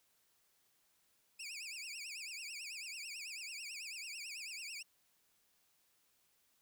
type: tone with vibrato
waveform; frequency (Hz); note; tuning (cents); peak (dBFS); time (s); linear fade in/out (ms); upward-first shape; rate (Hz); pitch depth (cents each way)
20% pulse; 2501; D#7; +8; -39; 1.39-4.83; 10; triangle; 9.1; 220
effects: white hiss -75 dBFS RMS until 6.61 s